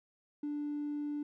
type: tone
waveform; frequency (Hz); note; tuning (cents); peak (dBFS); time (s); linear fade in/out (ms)
triangle; 293.7; D4; 0; -31; 0.43-1.23; 5
effects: tanh soft clip ceiling -31 dBFS